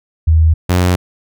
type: tone pair in turn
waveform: sine / sawtooth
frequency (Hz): 80 / 90.07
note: D#2 / F#2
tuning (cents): +49 / -46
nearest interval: major second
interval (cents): 205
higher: second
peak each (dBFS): -6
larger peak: neither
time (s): 0.27-0.54 / 0.69-0.96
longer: neither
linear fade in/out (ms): 10
effects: none